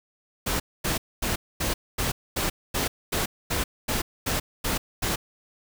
pink noise bursts, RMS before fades -26 dBFS, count 13, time 0.46-5.16 s, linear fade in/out 10 ms, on 140 ms, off 240 ms, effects none

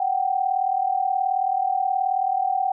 sine tone pair together, 740 / 778.7 Hz, F#5 / G5, 0 / -12 cents, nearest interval minor second, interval 88 cents, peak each -23 / -22 dBFS, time 0-2.72 s, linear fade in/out 5 ms, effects none

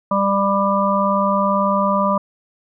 harmonic tone, 198 Hz, G3, 18 cents sharp, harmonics 1 / 3 / 5 / 6, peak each -20 / -20 / -20 / -20 dBFS, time 0.11-2.18 s, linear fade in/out 5 ms, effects none

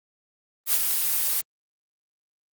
blue noise with ADSR envelope, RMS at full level -19 dBFS, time 0.66-1.41 s, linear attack 76 ms, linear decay 45 ms, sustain -5 dB, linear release 4 ms, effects Opus 32 kbps

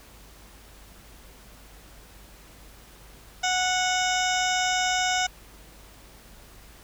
harmonic tone with a mistuned harmonic, 736 Hz, F#5, 9 cents flat, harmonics 1 / 2 / 3 / 4 / 5 / 7 / 8 / 9 / 10, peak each -26 / -29 / -31 / -32 / -33 / -34 / -35 / -36 / -36 dBFS, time 3.43-5.27 s, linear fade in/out 10 ms, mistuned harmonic 7, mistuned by +31 cents, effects added 50 Hz sine -51 dBFS peak until 6.83 s + pink hiss -51 dBFS RMS until 6.83 s

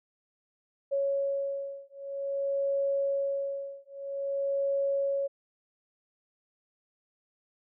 sine beating tone pair, 554.4 / 554.91 Hz, C#5 / C#5, 0 / +2 cents, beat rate 0.51 Hz, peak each -31 / -31 dBFS, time 0.91-5.28 s, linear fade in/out 20 ms, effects none

